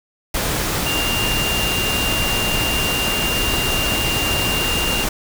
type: tone in noise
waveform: sine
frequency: 2794 Hz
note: F7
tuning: in tune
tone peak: -21 dBFS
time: 0.86-5.04 s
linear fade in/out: 5 ms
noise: pink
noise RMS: -21 dBFS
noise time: 0.34-5.09 s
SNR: -3 dB
effects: none